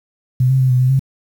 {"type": "tone with pitch steps", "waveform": "sine", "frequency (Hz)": [127.3, 132.4, 130, 126, 128.2, 134], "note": ["C3", "C3", "C3", "B2", "C3", "C3"], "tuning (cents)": [-47, 21, -11, 35, -35, 42], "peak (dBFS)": -10, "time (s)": [0.4, 0.994], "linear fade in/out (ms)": 5, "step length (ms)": 99, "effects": ["7-bit"]}